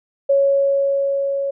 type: tone with level ramp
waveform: sine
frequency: 554.4 Hz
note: C#5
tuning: in tune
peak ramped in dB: -11 to -19 dBFS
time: 0.29-1.51 s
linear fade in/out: 10 ms
effects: none